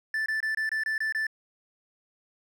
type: tone bursts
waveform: triangle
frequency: 1760 Hz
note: A6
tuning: in tune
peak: -24 dBFS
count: 8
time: 0.14-1.268 s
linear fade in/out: 2 ms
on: 120 ms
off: 24 ms
effects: none